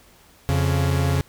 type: tone pair together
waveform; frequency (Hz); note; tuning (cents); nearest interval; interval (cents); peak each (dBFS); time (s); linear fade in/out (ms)
45% pulse; 87.3 / 138.92; F2 / C#3; 0 / +4; minor sixth; 804; -21; 0.49-1.21; 0
effects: pink hiss -53 dBFS RMS until 1.28 s